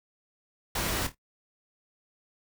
pink noise with echo, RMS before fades -30 dBFS, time 0.75-1.07 s, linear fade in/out 5 ms, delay 26 ms, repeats 3, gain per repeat -11 dB, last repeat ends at 1.148 s, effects noise-tail reverb RT60 0.1 s tail -17 dB re dry

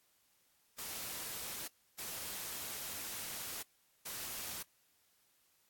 white noise bursts at uneven times, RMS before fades -43 dBFS, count 3, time 0.78-1.68 / 1.98-3.63 / 4.05-4.63 s, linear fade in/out 10 ms, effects white hiss -73 dBFS RMS until 5.69 s + AAC 64 kbps

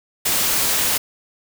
white noise, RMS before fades -19 dBFS, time 0.25-0.98 s, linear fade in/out 10 ms, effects none

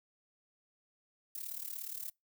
violet noise with amplitude modulation, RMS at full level -39 dBFS, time 1.35-2.1 s, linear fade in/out 2 ms, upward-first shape sine, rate 37 Hz, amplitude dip 80%, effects noise-tail reverb RT60 0.2 s tail -26 dB re dry

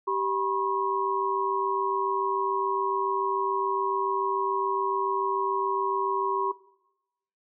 sine tone cluster, 388.8 / 974 / 1081 Hz, G4 / B5 / C#6, -14 / -24 / -44 cents, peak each -29 dBFS, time 0.07-6.52 s, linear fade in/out 10 ms, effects noise-tail reverb RT60 0.9 s tail -19 dB re dry

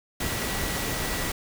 sine tone in noise, 1941 Hz, B6, 31 cents flat, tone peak -38 dBFS, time 0.2-1.32 s, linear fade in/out 5 ms, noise pink, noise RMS -29 dBFS, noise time 0.2-1.32 s, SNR -12 dB, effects none

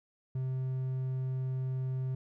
triangle tone, 130.2 Hz, C3, 8 cents flat, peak -29 dBFS, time 0.35-2.15 s, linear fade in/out 5 ms, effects none

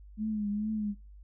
sine tone with vibrato, 211 Hz, G#3, 28 cents sharp, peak -29 dBFS, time 0.17-0.95 s, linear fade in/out 50 ms, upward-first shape triangle, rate 2.3 Hz, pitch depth 68 cents each way, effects noise-tail reverb RT60 0.4 s tail -26 dB re dry + added 50 Hz sine -48 dBFS peak until 1.23 s

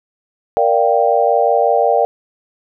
sine chord, G minor seventh, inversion first, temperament equal, 466.2 / 587.3 / 698.5 / 784 Hz, Bb4 / D5 / F5 / G5, 0 / 0 / 0 / 0 cents, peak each -16 dBFS, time 0.57-2.05 s, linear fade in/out 0 ms, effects none

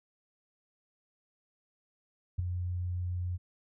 sine tone with ADSR envelope, 89.3 Hz, F2, 39 cents sharp, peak -24 dBFS, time 2.38-3.38 s, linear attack 14 ms, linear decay 8 ms, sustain -7 dB, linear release 29 ms, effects none

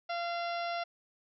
harmonic tone, 688 Hz, F5, 26 cents flat, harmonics 1 / 2 / 3 / 4 / 5 / 6 / 7 / 8, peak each -34 / -40 / -44 / -46 / -48 / -50 / -51 / -52 dBFS, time 0.09-0.84 s, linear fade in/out 10 ms, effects none

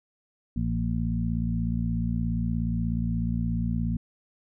harmonic tone with a mistuned harmonic, 56.8 Hz, A#1, 44 cents flat, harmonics 1 / 2 / 3 / 4, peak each -30 / -30 / -30 / -30 dBFS, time 0.56-3.97 s, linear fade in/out 5 ms, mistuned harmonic 4, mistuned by +19 cents, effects none

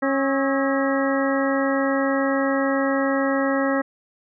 harmonic tone with a mistuned harmonic, 272.9 Hz, C#4, 27 cents flat, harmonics 1 / 2 / 3 / 4 / 5 / 6 / 7, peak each -22 / -23 / -31 / -31 / -30 / -31 / -30 dBFS, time 0.02-3.82 s, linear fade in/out 10 ms, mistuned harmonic 5, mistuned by -81 cents, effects none

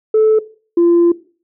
sine tone pair in turn, 435.7 / 343.1 Hz, A4 / F4, -17 / -31 cents, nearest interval major third, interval 414 cents, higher first, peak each -6 dBFS, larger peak neither, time 0.14-0.39 / 0.77-1.12 s, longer second, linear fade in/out 5 ms, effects noise-tail reverb RT60 0.4 s tail -18 dB re dry + tanh soft clip ceiling -5 dBFS

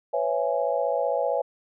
sine chord, C# minor seventh, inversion third, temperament just, 498.9 / 554.4 / 665.2 / 831.5 Hz, B4 / C#5 / E5 / G#5, +17 / 0 / +16 / +2 cents, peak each -28 / -26 / -28 / -30 dBFS, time 0.13-1.42 s, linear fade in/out 10 ms, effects none

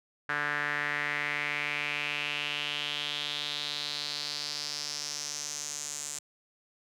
sawtooth tone with band-pass filter sweep, 146.83 Hz, D3, in tune, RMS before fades -34 dBFS, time 0.29-6.19 s, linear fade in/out 5 ms, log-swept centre 1600 to 7400 Hz, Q 4.2, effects none

